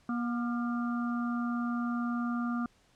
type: harmonic tone with a mistuned harmonic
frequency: 239.4 Hz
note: A#3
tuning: 46 cents sharp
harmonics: 1 / 3 / 5 / 6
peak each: -30 / -44 / -39 / -43 dBFS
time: 0.09-2.66 s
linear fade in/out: 2 ms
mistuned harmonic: 6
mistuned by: -44 cents
effects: pink hiss -66 dBFS RMS until 2.95 s + low-pass 8000 Hz 12 dB/octave

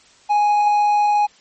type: tone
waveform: triangle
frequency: 830.6 Hz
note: G#5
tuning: in tune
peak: -11 dBFS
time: 0.29-1.27 s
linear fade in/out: 20 ms
effects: white hiss -51 dBFS RMS until 1.4 s + MP3 32 kbps

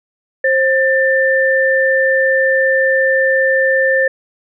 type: tone pair together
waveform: sine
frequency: 530 / 1782.7 Hz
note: C5 / A6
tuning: +22 / +22 cents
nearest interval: octave + major sixth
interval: 2100 cents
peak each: -13 dBFS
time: 0.44-4.08 s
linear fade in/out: 5 ms
effects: none

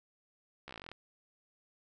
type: slowing click train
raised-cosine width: 0.3 ms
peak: -29 dBFS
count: 13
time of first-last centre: 0.68-0.916 s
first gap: 14 ms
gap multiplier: 1.06
effects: none

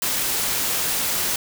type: noise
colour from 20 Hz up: white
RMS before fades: -23 dBFS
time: 0.02-1.36 s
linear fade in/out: 2 ms
effects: none

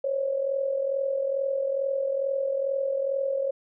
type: tone with amplitude modulation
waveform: sine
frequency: 545 Hz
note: C#5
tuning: 29 cents flat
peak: -21 dBFS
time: 0.04-3.51 s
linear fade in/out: 5 ms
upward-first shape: sine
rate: 42.3 Hz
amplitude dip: 65%
effects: none

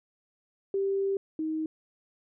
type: tone pair in turn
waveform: sine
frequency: 392 / 314.7 Hz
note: G4 / D#4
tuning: 0 / +20 cents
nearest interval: major third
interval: 380 cents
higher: first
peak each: -25 / -28 dBFS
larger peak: first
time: 0.74-1.17 / 1.39-1.66 s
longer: first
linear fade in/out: 2 ms
effects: none

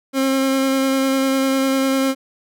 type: tone with vibrato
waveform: 30% pulse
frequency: 267.8 Hz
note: C4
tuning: 40 cents sharp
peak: -13 dBFS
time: 0.13-2.15 s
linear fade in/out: 50 ms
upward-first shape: square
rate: 10 Hz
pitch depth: 10 cents each way
effects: none

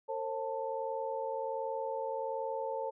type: tone cluster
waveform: sine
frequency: 454.7 / 536 / 885 Hz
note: A#4 / C5 / A5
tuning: -43 / +42 / +10 cents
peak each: -39 / -37 / -38 dBFS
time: 0.08-2.91 s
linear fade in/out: 20 ms
effects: none

